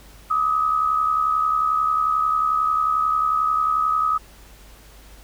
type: tone pair together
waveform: sine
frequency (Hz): 1197 / 1268.2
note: D6 / D#6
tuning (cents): +33 / +33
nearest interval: minor second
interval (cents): 100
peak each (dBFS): -25 / -18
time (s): 0.3-4.18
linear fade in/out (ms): 10
effects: added 50 Hz sine -46 dBFS peak until 5.23 s + pink hiss -49 dBFS RMS until 5.23 s